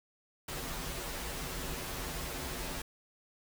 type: noise with comb filter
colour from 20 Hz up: pink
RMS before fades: -39 dBFS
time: 0.48-2.82 s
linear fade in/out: 5 ms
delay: 9.6 ms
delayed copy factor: -0.8
effects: none